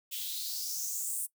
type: noise with high-pass filter sweep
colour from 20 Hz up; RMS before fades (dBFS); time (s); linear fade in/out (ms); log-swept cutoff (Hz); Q
blue; -36; 0.11-1.27; 20; 3000 to 9400; 4.6
effects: noise-tail reverb RT60 0.1 s tail -20 dB re dry